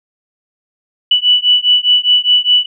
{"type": "beating tone pair", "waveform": "sine", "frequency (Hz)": [2960, 2964.9], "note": ["F#7", "F#7"], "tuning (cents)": [0, 3], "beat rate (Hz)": 4.9, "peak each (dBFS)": -11, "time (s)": [1.11, 2.66], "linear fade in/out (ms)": 5, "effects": []}